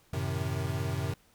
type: chord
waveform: square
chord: F# diminished seventh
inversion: none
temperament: equal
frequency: 92.5 / 110 / 130.81 / 155.56 Hz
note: F#2 / A2 / C3 / Eb3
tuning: 0 / 0 / 0 / 0 cents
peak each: -35 / -38 / -35 / -39 dBFS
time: 0.13-1.14 s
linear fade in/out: 5 ms
effects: pink hiss -64 dBFS RMS until 1.34 s